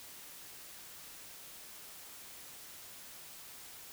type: silence
effects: white hiss -51 dBFS RMS until 3.92 s